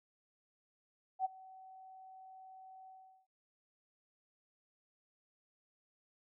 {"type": "tone with ADSR envelope", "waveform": "sine", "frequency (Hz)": 757, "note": "F#5", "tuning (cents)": 39, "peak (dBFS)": -29, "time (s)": [1.19, 3.27], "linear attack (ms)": 59, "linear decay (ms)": 19, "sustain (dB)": -23, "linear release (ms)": 390, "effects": []}